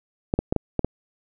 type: clicks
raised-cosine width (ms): 2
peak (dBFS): -7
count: 6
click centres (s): 0.339 / 0.39 / 0.525 / 0.563 / 0.793 / 0.846
effects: none